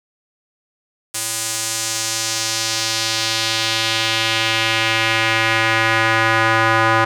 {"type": "tone with band-pass filter sweep", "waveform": "square", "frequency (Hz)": 112.2, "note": "A2", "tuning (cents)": 34, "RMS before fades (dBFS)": -18, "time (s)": [1.14, 7.05], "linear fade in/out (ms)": 10, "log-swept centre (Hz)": [8900, 1300], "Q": 1.5, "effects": []}